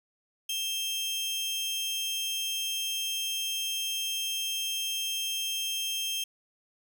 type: tone pair together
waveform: sawtooth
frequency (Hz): 2637 / 3190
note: E7 / G7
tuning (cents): 0 / +30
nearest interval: minor third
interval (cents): 330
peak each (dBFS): -36 / -27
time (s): 0.49-6.24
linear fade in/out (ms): 5
effects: none